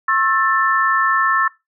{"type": "tone cluster", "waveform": "sine", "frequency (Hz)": [1081, 1319, 1769], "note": ["C#6", "E6", "A6"], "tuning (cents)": [-44, 1, 9], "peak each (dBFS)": -18, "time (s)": [0.08, 1.48], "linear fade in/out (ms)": 5, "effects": ["noise-tail reverb RT60 0.2 s tail -19 dB re dry"]}